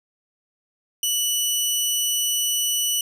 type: tone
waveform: 15% pulse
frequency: 2960 Hz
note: F#7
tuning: in tune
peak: -13 dBFS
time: 1.03-3.01 s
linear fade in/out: 2 ms
effects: none